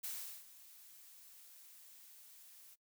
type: noise with ADSR envelope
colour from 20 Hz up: blue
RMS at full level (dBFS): -42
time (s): 0.03-2.76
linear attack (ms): 15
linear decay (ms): 390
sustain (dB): -17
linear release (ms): 27
effects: noise-tail reverb RT60 0.1 s tail -21 dB re dry

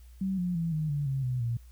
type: tone with pitch steps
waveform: sine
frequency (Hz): 191 / 178.21 / 166.28 / 155.14 / 144.75 / 135.06 / 126.01 / 117.57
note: G3 / F3 / E3 / D#3 / D3 / C#3 / B2 / A#2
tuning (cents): -45 / +35 / +15 / -5 / -25 / -45 / +35 / +15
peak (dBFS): -27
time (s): 0.21-1.57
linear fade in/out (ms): 5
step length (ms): 170
effects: added 60 Hz sine -48 dBFS peak until 1.71 s + white hiss -65 dBFS RMS until 1.71 s

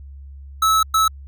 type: tone bursts at uneven times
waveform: square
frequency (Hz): 1301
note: E6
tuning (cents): -23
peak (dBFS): -14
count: 2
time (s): 0.62-0.83 / 0.94-1.08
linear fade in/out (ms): 5
effects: added 69 Hz sine -35 dBFS peak until 1.27 s

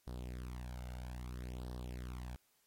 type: tone with flanger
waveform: sawtooth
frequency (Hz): 61.74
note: B1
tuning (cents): 0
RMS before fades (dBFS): -45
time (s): 0.07-2.36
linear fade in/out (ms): 0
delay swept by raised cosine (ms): 0.21 to 1.41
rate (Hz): 0.61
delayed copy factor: +0.7
effects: white hiss -75 dBFS RMS until 2.66 s + AAC 48 kbps

